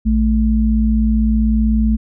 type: tone pair together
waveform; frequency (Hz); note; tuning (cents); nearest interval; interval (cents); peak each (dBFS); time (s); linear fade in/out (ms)
sine; 57.87 / 218.5; A#1 / A3; -12 / -12; octave + major seventh; 2300; -14; 0.05-1.97; 20
effects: none